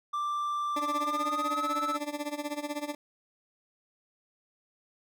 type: tone with pitch glide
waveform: triangle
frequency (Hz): 1178 to 1307.1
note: D6 to E6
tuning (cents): +5 to -15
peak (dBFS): -27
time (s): 0.13-1.97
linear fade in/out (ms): 10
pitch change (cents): +180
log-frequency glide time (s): 0.98-1.76
type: tone with tremolo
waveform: 20% pulse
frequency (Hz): 293.7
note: D4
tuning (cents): 0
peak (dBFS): -25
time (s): 0.76-2.95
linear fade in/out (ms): 5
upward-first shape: sine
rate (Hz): 16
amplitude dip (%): 85
effects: none